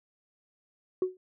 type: tone with exponential decay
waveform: sine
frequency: 370 Hz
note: F#4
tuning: in tune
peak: -19 dBFS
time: 1.02-1.17 s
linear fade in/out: 2 ms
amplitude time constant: 32 ms
effects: tanh soft clip ceiling -20 dBFS